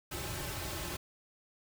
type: noise with comb filter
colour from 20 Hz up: pink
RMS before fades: -39 dBFS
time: 0.11-0.97 s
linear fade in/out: 10 ms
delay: 4.2 ms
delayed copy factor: -0.9
effects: none